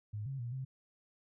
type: tone with pitch steps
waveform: sine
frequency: 105.2 / 135.6 / 119.4 / 131.8 Hz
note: G#2 / C#3 / A#2 / C3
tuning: +23 / -38 / +42 / +13 cents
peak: -37 dBFS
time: 0.13-0.65 s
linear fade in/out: 10 ms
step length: 130 ms
effects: none